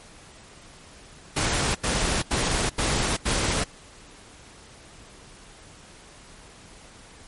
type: noise bursts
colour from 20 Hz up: pink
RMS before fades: -24 dBFS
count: 5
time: 1.36-3.642 s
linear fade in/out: 10 ms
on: 390 ms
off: 83 ms
effects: pink hiss -48 dBFS RMS until 7.27 s + MP3 48 kbps